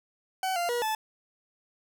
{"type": "tone with pitch steps", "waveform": "40% pulse", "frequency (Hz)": [755, 695, 480.7, 871], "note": ["F#5", "F5", "B4", "A5"], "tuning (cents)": [35, -9, -47, -18], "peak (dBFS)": -26, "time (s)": [0.43, 0.95], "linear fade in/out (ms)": 2, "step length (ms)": 130, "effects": []}